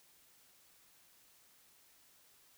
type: silence
effects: white hiss -66 dBFS RMS until 2.57 s